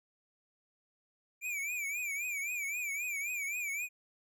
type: tone with vibrato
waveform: square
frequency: 2349 Hz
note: D7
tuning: in tune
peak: -35 dBFS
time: 1.41-3.89 s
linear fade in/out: 50 ms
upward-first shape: triangle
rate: 3.8 Hz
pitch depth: 130 cents each way
effects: none